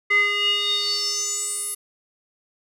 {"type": "tone with band-pass filter sweep", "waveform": "square", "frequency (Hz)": 409.3, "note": "G#4", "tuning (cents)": -25, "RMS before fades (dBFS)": -23, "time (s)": [0.1, 1.75], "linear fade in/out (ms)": 10, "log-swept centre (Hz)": [1900, 11000], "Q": 7.6, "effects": []}